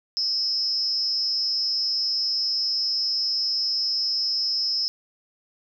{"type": "tone with amplitude modulation", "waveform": "sine", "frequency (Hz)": 5180, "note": "E8", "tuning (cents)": -31, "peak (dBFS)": -18, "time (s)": [0.17, 4.88], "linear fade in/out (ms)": 0, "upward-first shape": "sine", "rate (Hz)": 295, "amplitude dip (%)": 85, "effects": ["10-bit"]}